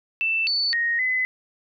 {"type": "tone with pitch steps", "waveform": "sine", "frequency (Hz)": [2660, 4485, 1868, 2022], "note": ["E7", "C#8", "A#6", "B6"], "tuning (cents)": [15, 19, 3, 40], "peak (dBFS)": -20, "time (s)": [0.21, 1.25], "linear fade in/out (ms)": 0, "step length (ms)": 260, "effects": []}